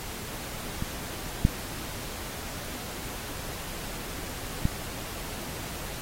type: clicks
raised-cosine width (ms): 5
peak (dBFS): -17 / -6 / -10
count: 3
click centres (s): 0.824 / 1.451 / 4.654
effects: pink hiss -38 dBFS RMS until 6.01 s + AAC 48 kbps